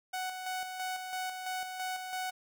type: tone with tremolo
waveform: sawtooth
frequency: 743 Hz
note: F#5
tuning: 7 cents sharp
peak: -30 dBFS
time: 0.13-2.31 s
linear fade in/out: 10 ms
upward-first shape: square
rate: 3 Hz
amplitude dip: 45%
effects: none